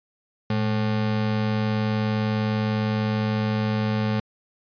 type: ring-modulated tone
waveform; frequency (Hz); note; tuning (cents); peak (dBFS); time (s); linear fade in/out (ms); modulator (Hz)
square; 163; E3; -19; -19; 0.5-4.2; 2; 49.9
effects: resampled to 11025 Hz